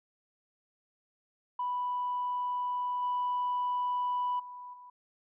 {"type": "tone with level steps", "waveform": "sine", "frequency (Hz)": 987.8, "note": "B5", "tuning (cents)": 0, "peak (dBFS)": [-29, -27, -42, -48], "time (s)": [1.59, 4.9], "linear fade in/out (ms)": 5, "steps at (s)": [3.02, 4.39, 4.73], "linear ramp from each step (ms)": 10, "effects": ["tanh soft clip ceiling -25 dBFS"]}